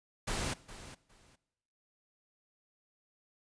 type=noise with echo; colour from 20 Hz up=pink; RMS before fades=-35 dBFS; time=0.27-0.54 s; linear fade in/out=10 ms; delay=410 ms; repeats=2; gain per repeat=-14 dB; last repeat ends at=1.36 s; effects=noise-tail reverb RT60 1.0 s tail -20 dB re dry + resampled to 22050 Hz